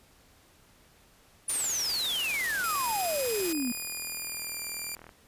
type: exponential sweep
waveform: sine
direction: down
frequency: 9830 to 231.3 Hz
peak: -28 dBFS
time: 1.48-3.72 s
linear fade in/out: 5 ms
type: noise with tremolo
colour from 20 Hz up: white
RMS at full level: -35 dBFS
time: 1.49-3.53 s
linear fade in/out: 5 ms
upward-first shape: square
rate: 20 Hz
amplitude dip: 25%
type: click train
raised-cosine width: 0.5 ms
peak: -32 dBFS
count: 106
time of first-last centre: 2.48-5.092 s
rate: 40.2 Hz
type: tone with pitch glide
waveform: 5% pulse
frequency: 2489 to 2382 Hz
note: D#7 to D7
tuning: 0 to +24 cents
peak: -25 dBFS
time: 2.64-4.95 s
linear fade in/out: 0 ms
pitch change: -76 cents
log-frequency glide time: 3.41-4.63 s
effects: pink hiss -60 dBFS RMS until 5.27 s + resampled to 32000 Hz